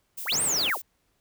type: noise with tremolo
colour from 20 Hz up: violet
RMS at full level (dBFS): -35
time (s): 0.17-0.82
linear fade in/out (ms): 10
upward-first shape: sine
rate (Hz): 7.4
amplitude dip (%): 30
type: linear two-way sweep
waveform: sine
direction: up then down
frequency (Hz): 196 to 9050 to 196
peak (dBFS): -23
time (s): 0.25-0.78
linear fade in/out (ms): 50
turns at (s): 0.42
type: band-pass noise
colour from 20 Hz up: pink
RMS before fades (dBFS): -37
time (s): 0.32-0.7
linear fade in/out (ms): 0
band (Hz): 150 to 2800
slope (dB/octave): 12
effects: pink hiss -71 dBFS RMS until 1.2 s